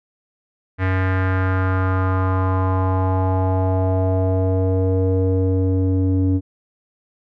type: tone with low-pass filter sweep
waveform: square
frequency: 93.8 Hz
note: F#2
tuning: 24 cents sharp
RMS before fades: -18 dBFS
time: 0.78-6.41 s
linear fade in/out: 50 ms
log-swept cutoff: 1900 to 320 Hz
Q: 3.2
effects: none